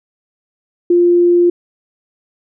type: tone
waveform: sine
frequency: 349.2 Hz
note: F4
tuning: in tune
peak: -7 dBFS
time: 0.9-1.5 s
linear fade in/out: 5 ms
effects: none